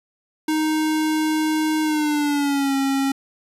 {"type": "tone with pitch glide", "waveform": "square", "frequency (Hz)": [311.1, 272.4], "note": ["D#4", "C#4"], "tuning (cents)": [0, -30], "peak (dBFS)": -19, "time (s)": [0.48, 3.12], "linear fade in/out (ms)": 5, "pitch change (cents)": -230, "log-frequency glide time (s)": [1.82, 2.75], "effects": ["resampled to 32000 Hz"]}